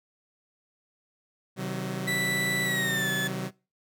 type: chord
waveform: sawtooth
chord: C diminished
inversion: none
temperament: just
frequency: 130.81 / 156.98 / 188.37 Hz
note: C3 / Eb3 / Gb3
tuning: 0 / +16 / +31 cents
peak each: -31 / -34 / -29 dBFS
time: 1.56-3.51 s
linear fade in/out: 50 ms
type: tone with pitch glide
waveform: 35% pulse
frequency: 1973 to 1727.5 Hz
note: B6 to A6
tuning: -2 to -32 cents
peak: -25 dBFS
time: 2.07-3.28 s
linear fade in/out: 10 ms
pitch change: -230 cents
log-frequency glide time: 2.64-3.1 s
effects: noise-tail reverb RT60 0.3 s tail -22 dB re dry